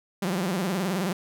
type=tone with vibrato; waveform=sawtooth; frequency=185 Hz; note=F#3; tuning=in tune; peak=-21 dBFS; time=0.22-1.13 s; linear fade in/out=5 ms; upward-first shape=sine; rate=19 Hz; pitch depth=160 cents each way; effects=none